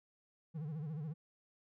triangle tone with vibrato, 153.5 Hz, D#3, 23 cents flat, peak -37 dBFS, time 0.54-1.14 s, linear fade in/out 20 ms, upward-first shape sine, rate 14 Hz, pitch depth 130 cents each way, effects none

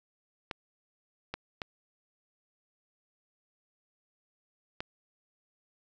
clicks, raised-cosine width 0.3 ms, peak -19 dBFS, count 4, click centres 0.512 / 1.34 / 1.618 / 4.805 s, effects resampled to 16000 Hz + 9-bit

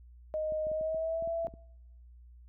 sine tone with pitch glide, 621 to 665.6 Hz, D#5 to E5, -3 to +17 cents, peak -30 dBFS, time 0.34-1.47 s, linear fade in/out 0 ms, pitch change +120 cents, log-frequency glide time 0.7-1.28 s
clicks, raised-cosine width 3 ms, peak -36 dBFS, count 10, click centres 0.522 / 0.669 / 0.716 / 0.811 / 0.946 / 1.224 / 1.275 / 1.448 / 1.482 / 1.539 s
effects noise-tail reverb RT60 0.9 s tail -25 dB re dry + added 60 Hz sine -51 dBFS peak until 2.48 s

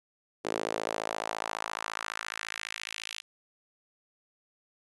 sawtooth tone with high-pass filter sweep, 54.5 Hz, A1, 16 cents flat, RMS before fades -36 dBFS, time 0.44-3.22 s, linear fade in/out 20 ms, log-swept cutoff 390 to 3000 Hz, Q 1.8, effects resampled to 22050 Hz

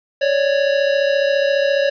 square tone pair together, 554.4 / 589 Hz, C#5 / D5, 0 / +5 cents, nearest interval minor second, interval 105 cents, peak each -16 / -21 dBFS, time 0.21-1.9 s, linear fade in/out 10 ms, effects resampled to 11025 Hz + 8-bit

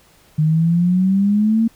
sine exponential sweep, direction up, 152 to 229.7 Hz, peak -12 dBFS, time 0.38-1.68 s, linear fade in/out 10 ms, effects pink hiss -52 dBFS RMS until 1.75 s

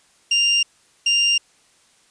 30% pulse tone pair in turn, 2794 / 2794 Hz, F7 / F7, 0 / 0 cents, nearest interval unison, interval 0 cents, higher neither, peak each -12 dBFS, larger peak neither, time 0.31-0.63 / 1.06-1.38 s, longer neither, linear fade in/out 5 ms, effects white hiss -57 dBFS RMS until 2.1 s + resampled to 22050 Hz

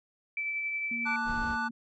sine tone with tremolo, 2320 Hz, D7, 22 cents flat, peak -29 dBFS, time 0.37-1.16 s, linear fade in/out 2 ms, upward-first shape triangle, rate 11 Hz, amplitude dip 30%
sine tone, 233.1 Hz, A#3, in tune, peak -37 dBFS, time 0.91-1.71 s, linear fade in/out 5 ms
triangle chord, D major, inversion second, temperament equal, 880 / 1174.7 / 1480 Hz, A5 / D6 / F#6, 0 / 0 / 0 cents, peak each -32 / -36 / -30 dBFS, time 1.05-1.69 s, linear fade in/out 20 ms
brown noise, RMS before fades -39 dBFS, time 1.24-1.58 s, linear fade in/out 50 ms
effects resampled to 16000 Hz

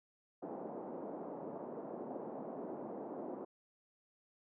pink band-pass noise, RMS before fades -45 dBFS, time 0.42-3.45 s, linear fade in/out 10 ms, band 230 to 800 Hz, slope 24 dB/octave, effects none

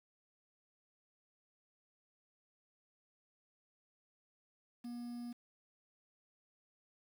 triangle tone with quantisation, 240 Hz, B3, 49 cents flat, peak -40 dBFS, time 4.84-5.33 s, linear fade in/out 10 ms, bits 10, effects none

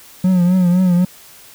triangle tone with vibrato, 180.6 Hz, F#3, 42 cents flat, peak -8 dBFS, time 0.24-1.05 s, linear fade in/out 5 ms, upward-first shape triangle, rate 3.9 Hz, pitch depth 76 cents each way, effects white hiss -42 dBFS RMS until 1.54 s

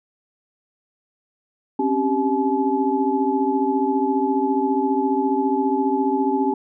sine tone cluster, 264 / 278.7 / 391.2 / 857 Hz, C4 / C#4 / G4 / A5, +16 / +9 / -4 / -46 cents, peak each -23 dBFS, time 1.79-6.54 s, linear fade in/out 5 ms, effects none

